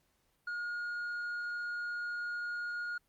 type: tone with tanh clipping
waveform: sine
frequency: 1432 Hz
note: F6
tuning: 43 cents sharp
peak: -36 dBFS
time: 0.47-2.98 s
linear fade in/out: 5 ms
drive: 3 dB
effects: pink hiss -75 dBFS RMS until 3.08 s + Opus 48 kbps